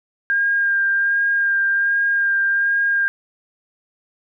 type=tone with vibrato; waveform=sine; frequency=1607 Hz; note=G6; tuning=43 cents sharp; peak=-15 dBFS; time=0.3-3.08 s; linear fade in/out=0 ms; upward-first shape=sine; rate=1.3 Hz; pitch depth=16 cents each way; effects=none